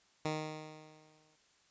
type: tone with exponential decay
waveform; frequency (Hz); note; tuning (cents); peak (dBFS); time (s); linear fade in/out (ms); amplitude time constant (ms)
10% pulse; 155; D#3; -6; -24; 0.25-1.36; 2; 240
effects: white hiss -69 dBFS RMS until 1.7 s + resampled to 16000 Hz